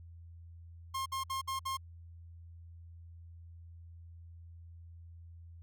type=tone bursts; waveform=45% pulse; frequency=1067 Hz; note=C6; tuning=34 cents sharp; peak=-34 dBFS; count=5; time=0.94-1.772 s; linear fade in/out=10 ms; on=120 ms; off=58 ms; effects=added 84 Hz sine -49 dBFS peak until 5.62 s